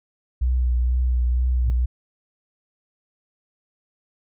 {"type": "tone with vibrato", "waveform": "sine", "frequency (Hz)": 61.74, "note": "B1", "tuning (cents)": 0, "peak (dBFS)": -17, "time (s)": [0.41, 1.86], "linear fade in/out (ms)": 10, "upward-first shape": "triangle", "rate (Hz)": 2.1, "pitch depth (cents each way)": 35}
{"type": "tone with exponential growth", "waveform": "sine", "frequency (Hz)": 110, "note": "A2", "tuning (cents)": 0, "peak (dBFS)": -21, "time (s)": [1.56, 1.7], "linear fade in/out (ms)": 0, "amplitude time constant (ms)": 29}
{"effects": []}